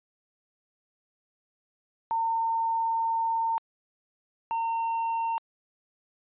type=tone pair in turn; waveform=sine / triangle; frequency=909 / 913.5 Hz; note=A#5 / A#5; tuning=-44 / -35 cents; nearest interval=unison; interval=9 cents; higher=second; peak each=-24 dBFS; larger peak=neither; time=2.11-3.58 / 4.51-5.38 s; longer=first; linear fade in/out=0 ms; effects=resampled to 8000 Hz